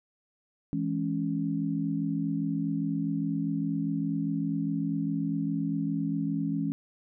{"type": "chord", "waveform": "sine", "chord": "C# minor", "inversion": "first", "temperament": "equal with one note detuned", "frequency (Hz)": [164.81, 209.7, 277.2], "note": ["E3", "G#3", "C#4"], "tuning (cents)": [0, 17, 0], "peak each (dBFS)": [-31, -33, -30], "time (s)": [0.73, 6.72], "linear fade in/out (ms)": 0, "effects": []}